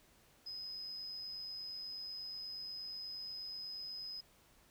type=tone with amplitude modulation; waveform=triangle; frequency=5050 Hz; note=D#8; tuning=25 cents sharp; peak=-38 dBFS; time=0.46-4.21 s; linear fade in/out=10 ms; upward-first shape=sine; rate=88.3 Hz; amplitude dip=40%; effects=tanh soft clip ceiling -40 dBFS + pink hiss -67 dBFS RMS until 4.7 s